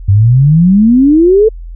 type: exponential sweep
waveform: sine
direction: up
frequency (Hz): 94 to 452.1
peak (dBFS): -3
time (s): 0.08-1.49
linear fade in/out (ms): 10
effects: added 42 Hz sine -23 dBFS peak until 1.75 s